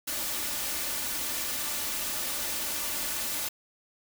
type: noise with comb filter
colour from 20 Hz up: white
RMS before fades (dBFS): -32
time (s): 0.07-3.49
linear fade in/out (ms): 10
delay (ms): 3.4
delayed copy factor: +0.5
effects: none